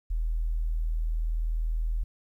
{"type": "tone", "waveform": "sine", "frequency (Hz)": 40.3, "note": "E1", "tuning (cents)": -38, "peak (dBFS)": -25, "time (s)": [0.1, 2.04], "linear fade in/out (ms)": 10, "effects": ["11-bit"]}